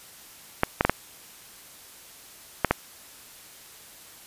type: clicks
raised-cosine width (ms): 0.5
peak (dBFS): -3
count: 6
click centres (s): 0.634 / 0.809 / 0.85 / 0.896 / 2.647 / 2.71
effects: white hiss -48 dBFS RMS until 4.26 s + resampled to 32000 Hz